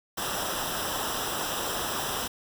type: noise with comb filter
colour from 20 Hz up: pink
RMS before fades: -31 dBFS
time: 0.17-2.28 s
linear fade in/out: 10 ms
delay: 0.45 ms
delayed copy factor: -0.75
effects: none